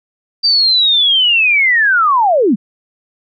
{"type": "linear sweep", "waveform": "sine", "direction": "down", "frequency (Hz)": [4699, 174.61], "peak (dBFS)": -8, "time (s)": [0.43, 2.56], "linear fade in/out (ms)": 20, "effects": []}